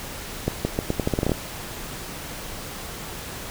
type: accelerating click train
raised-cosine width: 2 ms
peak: -8 dBFS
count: 12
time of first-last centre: 0.48-1.318 s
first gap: 170 ms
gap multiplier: 0.82
effects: pink hiss -35 dBFS RMS until 3.5 s